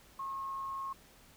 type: tone with amplitude modulation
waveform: sine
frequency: 1081 Hz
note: C#6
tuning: 44 cents flat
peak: -35 dBFS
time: 0.19-0.93 s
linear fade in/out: 5 ms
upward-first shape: sine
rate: 166 Hz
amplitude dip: 30%
effects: pink hiss -60 dBFS RMS until 1.36 s